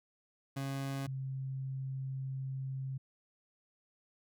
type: tone pair in turn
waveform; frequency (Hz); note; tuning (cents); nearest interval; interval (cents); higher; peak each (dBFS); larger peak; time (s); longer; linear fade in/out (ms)
30% pulse / sine; 136.8 / 133.29; C#3 / C3; -23 / +32; unison; 45; first; -33 / -36; first; 0.56-1.07 / 1.07-2.98; second; 10
effects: none